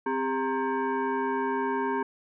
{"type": "tone with frequency modulation", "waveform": "sine", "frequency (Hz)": 262.3, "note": "C4", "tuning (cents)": 4, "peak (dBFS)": -25, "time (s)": [0.06, 2.03], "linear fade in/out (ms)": 5, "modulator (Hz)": 664, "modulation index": 1.6, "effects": []}